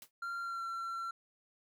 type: noise with exponential decay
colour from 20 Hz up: white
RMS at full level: -46 dBFS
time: 0.02-0.11 s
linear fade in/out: 1 ms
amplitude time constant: 18 ms
type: tone with pitch glide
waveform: triangle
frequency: 1383 to 1356.9 Hz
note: F6 to E6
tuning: -17 to +50 cents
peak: -35 dBFS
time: 0.22-1.11 s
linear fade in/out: 5 ms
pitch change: -33 cents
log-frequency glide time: 0.41-0.64 s
effects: none